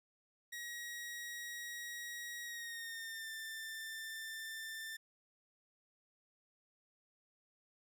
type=tone with pitch glide; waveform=sawtooth; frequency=1900 to 1783 Hz; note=A#6 to A6; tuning=+33 to +22 cents; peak=-40 dBFS; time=0.52-4.97 s; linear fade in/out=10 ms; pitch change=-111 cents; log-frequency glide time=2.44-3.3 s; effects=none